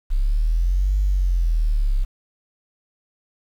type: linear two-way sweep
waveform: sine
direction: up then down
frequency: 32.06 to 49.94 to 32.06 Hz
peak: -15 dBFS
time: 0.1-2.05 s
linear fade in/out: 20 ms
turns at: 0.97 s
effects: tanh soft clip ceiling -11 dBFS + 8-bit